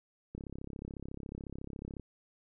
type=click train; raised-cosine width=3 ms; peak=-29 dBFS; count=57; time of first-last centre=0.35-1.997 s; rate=34 Hz; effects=none